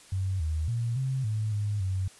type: tone with pitch steps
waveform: sine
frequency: 95 / 78.6 / 117.1 / 132.2 / 107.9 / 103.7 / 94.6 Hz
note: F#2 / D#2 / A#2 / C3 / A2 / G#2 / F#2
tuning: +46 / +18 / +8 / +18 / -33 / -2 / +39 cents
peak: -26 dBFS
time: 0.12-2.08 s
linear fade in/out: 5 ms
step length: 280 ms
effects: white hiss -53 dBFS RMS until 2.19 s + resampled to 24000 Hz